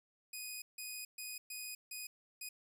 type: tone bursts at uneven times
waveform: 10% pulse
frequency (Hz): 2489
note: D#7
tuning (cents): 0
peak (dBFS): -34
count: 6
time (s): 0.33-0.62 / 0.78-1.05 / 1.18-1.38 / 1.5-1.75 / 1.91-2.07 / 2.41-2.49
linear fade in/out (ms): 5
effects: none